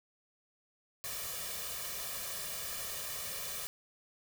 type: noise with comb filter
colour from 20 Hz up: white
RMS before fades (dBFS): -40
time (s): 1.04-3.67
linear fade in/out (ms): 0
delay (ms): 1.7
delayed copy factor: +0.75
effects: none